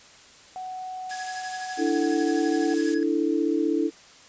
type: tone with pitch glide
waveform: sine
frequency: 744 to 748.7 Hz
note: F#5 to F#5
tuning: +9 to +20 cents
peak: -32 dBFS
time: 0.56-2.74 s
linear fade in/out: 0 ms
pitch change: +11 cents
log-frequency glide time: 2.31-2.37 s
type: noise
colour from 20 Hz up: blue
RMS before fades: -34 dBFS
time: 1.09-2.95 s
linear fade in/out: 10 ms
type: tone with tremolo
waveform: square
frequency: 1674 Hz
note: G#6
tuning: 13 cents sharp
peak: -34 dBFS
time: 1.11-3.03 s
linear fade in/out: 0 ms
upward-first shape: sine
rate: 12 Hz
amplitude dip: 80%
type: chord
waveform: sine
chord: D suspended second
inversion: none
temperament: equal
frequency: 293.7 / 329.6 / 440 Hz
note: D4 / E4 / A4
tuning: 0 / 0 / 0 cents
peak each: -25 / -24 / -28 dBFS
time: 1.77-3.91 s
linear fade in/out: 50 ms
effects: white hiss -50 dBFS RMS until 4.28 s + resampled to 16000 Hz